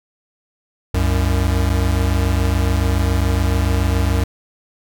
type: tone pair together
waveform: square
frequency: 65.41 / 92.5 Hz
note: C2 / F#2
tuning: 0 / 0 cents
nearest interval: tritone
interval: 600 cents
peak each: -18 dBFS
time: 0.94-4.24 s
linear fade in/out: 5 ms
effects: none